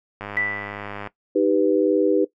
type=click train; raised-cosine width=0.5 ms; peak=-17 dBFS; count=89; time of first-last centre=0.21-1.073 s; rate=102 Hz
type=tone with exponential decay; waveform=sine; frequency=1976 Hz; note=B6; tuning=in tune; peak=-18 dBFS; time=0.37-1.02 s; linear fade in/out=0 ms; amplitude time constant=140 ms
type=chord; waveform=sine; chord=Eb augmented; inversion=none; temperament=equal; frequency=311.1 / 392 / 493.9 Hz; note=Eb4 / G4 / B4; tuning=0 / 0 / 0 cents; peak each=-20 dBFS; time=1.35-2.25 s; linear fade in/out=10 ms
effects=noise-tail reverb RT60 0.1 s tail -17 dB re dry